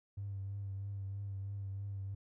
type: tone with vibrato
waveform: triangle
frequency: 98.8 Hz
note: G2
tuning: 14 cents sharp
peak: -35 dBFS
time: 0.17-2.15 s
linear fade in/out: 10 ms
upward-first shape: triangle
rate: 3.1 Hz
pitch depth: 37 cents each way
effects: tanh soft clip ceiling -36 dBFS